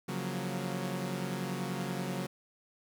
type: chord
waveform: sawtooth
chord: Gb major seventh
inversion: second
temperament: equal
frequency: 138.59 / 174.61 / 185 / 233.1 Hz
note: Db3 / F3 / Gb3 / Bb3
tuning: 0 / 0 / 0 / 0 cents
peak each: -35 / -37 / -33 / -38 dBFS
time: 0.08-2.27 s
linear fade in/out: 10 ms
effects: 10-bit